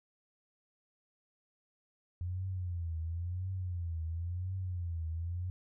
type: tone with vibrato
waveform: sine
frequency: 87.31 Hz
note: F2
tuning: in tune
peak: -34 dBFS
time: 2.21-5.5 s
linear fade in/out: 0 ms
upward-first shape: triangle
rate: 0.96 Hz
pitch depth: 150 cents each way
effects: none